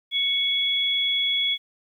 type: tone pair together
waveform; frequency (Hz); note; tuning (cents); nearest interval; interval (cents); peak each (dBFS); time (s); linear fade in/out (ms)
sine; 2215 / 3368; C#7 / G#7; -2 / +24; perfect fifth; 726; -28 / -21; 0.11-1.58; 50
effects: 10-bit